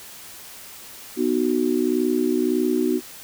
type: chord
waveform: sine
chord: B major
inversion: none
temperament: just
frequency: 246.9 / 308.7 / 370.4 Hz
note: B3 / D#4 / F#4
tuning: 0 / -14 / +2 cents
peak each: -23 / -23 / -22 dBFS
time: 1.16-3.01 s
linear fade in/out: 50 ms
effects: white hiss -41 dBFS RMS until 3.23 s

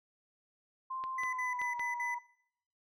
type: tone with pitch glide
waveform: sine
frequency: 1046.5 to 959.6 Hz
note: C6 to A#5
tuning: 0 to +50 cents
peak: -36 dBFS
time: 0.9-2.19 s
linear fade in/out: 10 ms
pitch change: -150 cents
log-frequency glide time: 1.21-1.75 s
type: clicks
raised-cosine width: 0.3 ms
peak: -30 dBFS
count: 4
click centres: 1.039 / 1.235 / 1.616 / 1.795 s
type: tone bursts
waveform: triangle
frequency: 2003 Hz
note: B6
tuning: 24 cents sharp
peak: -33 dBFS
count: 5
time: 1.18-2.146 s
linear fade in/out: 5 ms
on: 150 ms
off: 54 ms
effects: noise-tail reverb RT60 0.7 s tail -20 dB re dry

